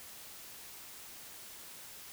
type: silence
effects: white hiss -50 dBFS RMS until 2.12 s